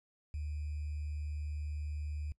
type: tone with sample-and-hold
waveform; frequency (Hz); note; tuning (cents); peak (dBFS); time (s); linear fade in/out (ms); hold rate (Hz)
sine; 75; D2; +37; -36; 0.34-2.32; 0; 2450
effects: noise-tail reverb RT60 0.1 s tail -22 dB re dry + resampled to 24000 Hz